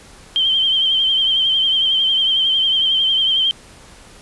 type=tone with vibrato; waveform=sine; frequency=3136 Hz; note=G7; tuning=in tune; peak=-13 dBFS; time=0.36-3.51 s; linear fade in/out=0 ms; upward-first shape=triangle; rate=11 Hz; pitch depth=54 cents each way; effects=pink hiss -43 dBFS RMS until 4.21 s + resampled to 24000 Hz